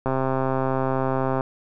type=click train; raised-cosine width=1 ms; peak=-10 dBFS; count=179; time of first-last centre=0.06-1.408 s; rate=132 Hz; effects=none